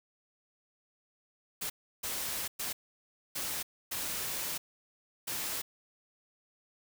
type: noise bursts at uneven times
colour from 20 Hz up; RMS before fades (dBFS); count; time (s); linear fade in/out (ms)
white; -36; 6; 1.61-1.7 / 2.03-2.48 / 2.59-2.73 / 3.35-3.63 / 3.91-4.58 / 5.27-5.62; 10
effects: none